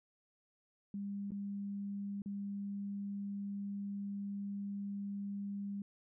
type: tone with dropouts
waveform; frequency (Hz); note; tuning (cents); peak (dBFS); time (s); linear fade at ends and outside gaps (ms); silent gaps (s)
sine; 200.6; G3; +40; -38; 0.94-5.82; 2; 1.307-1.318 / 2.22-2.259
effects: none